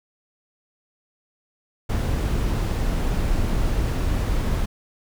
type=noise; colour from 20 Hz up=brown; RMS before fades=-22 dBFS; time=1.89-4.66 s; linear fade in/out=10 ms; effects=none